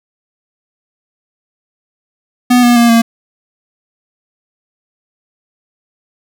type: tone with pitch steps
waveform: square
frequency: 246.9 / 241.3 / 235.8 / 230.4 Hz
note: B3 / B3 / A#3 / A#3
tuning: 0 / -40 / +20 / -20 cents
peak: -6 dBFS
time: 2.5-3.02 s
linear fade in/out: 10 ms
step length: 130 ms
effects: none